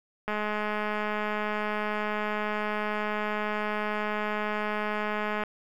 click train, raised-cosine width 0.5 ms, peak -16 dBFS, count 1089, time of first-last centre 0.28-5.436 s, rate 211 Hz, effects 9-bit

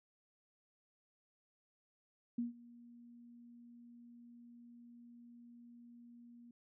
sine tone with ADSR envelope, 237.9 Hz, A#3, 35 cents sharp, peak -33 dBFS, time 2.38-6.51 s, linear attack 6 ms, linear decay 140 ms, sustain -22 dB, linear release 3 ms, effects none

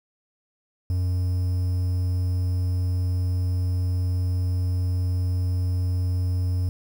triangle tone with quantisation, 90.5 Hz, F#2, 38 cents flat, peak -19 dBFS, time 0.9-6.69 s, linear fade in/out 0 ms, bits 8, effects none

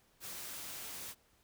white noise, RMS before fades -45 dBFS, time 0.2-1.15 s, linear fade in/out 50 ms, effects pink hiss -70 dBFS RMS until 1.43 s

